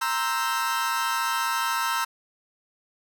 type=chord; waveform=40% pulse; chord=C dominant seventh; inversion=third; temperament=equal; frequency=932.3 / 1046.5 / 1318.5 / 1568 Hz; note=Bb5 / C6 / E6 / G6; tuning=0 / 0 / 0 / 0 cents; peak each=-28 / -31 / -27 / -30 dBFS; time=0.01-2.05 s; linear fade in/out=10 ms; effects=none